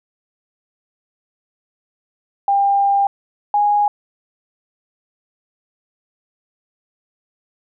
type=tone pair in turn; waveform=sine; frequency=798 / 825.7 Hz; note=G5 / G#5; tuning=+31 / -10 cents; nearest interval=minor second; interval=59 cents; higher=second; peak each=-12 dBFS; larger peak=neither; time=2.48-3.07 / 3.54-3.88 s; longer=first; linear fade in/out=2 ms; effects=none